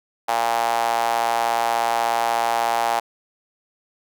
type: tone with high-pass filter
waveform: sawtooth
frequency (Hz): 116.54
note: A#2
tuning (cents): 0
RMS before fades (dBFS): -21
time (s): 0.28-3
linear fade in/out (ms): 10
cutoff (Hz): 780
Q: 4.9
effects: none